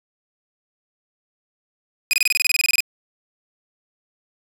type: tone bursts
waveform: sawtooth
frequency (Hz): 2489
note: D#7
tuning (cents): 0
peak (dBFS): -11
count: 15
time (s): 2.11-2.804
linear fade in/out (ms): 0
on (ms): 22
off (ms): 26
effects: resampled to 32000 Hz